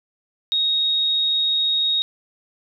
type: tone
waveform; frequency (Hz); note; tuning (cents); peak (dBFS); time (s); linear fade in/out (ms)
sine; 3754; A#7; +11; -17; 0.52-2.02; 0
effects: none